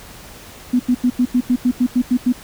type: tone bursts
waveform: sine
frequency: 247.8 Hz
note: B3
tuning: 6 cents sharp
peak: -11 dBFS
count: 11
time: 0.73-2.326 s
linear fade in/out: 10 ms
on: 66 ms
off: 87 ms
effects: pink hiss -39 dBFS RMS until 2.43 s